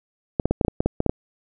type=clicks; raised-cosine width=2 ms; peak=-6 dBFS; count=11; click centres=0.398 / 0.456 / 0.51 / 0.612 / 0.649 / 0.682 / 0.805 / 0.86 / 1.004 / 1.063 / 1.095 s; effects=none